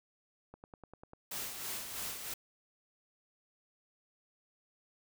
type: click train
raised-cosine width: 1 ms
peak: -36 dBFS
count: 7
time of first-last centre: 0.54-1.134 s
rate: 10.1 Hz
type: noise with tremolo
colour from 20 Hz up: white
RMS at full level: -39 dBFS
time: 1.31-2.34 s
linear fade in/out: 5 ms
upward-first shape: sine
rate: 3.1 Hz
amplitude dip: 50%
effects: none